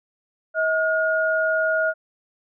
sine tone pair together, 637.9 / 1432 Hz, D#5 / F6, +43 / +43 cents, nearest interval octave + major second, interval 1400 cents, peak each -21 dBFS, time 0.54-1.94 s, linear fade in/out 50 ms, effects none

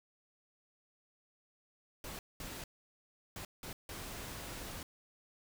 pink noise bursts at uneven times, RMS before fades -45 dBFS, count 5, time 2.04-2.19 / 2.4-2.64 / 3.36-3.45 / 3.63-3.73 / 3.89-4.83 s, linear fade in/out 2 ms, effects none

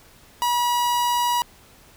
45% pulse tone, 967 Hz, B5, 37 cents flat, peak -19 dBFS, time 0.42-1.42 s, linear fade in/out 0 ms, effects pink hiss -51 dBFS RMS until 1.96 s

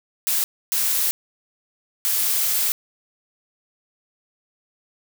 blue noise bursts at uneven times, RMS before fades -21 dBFS, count 3, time 0.27-0.44 / 0.72-1.11 / 2.05-2.72 s, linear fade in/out 0 ms, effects none

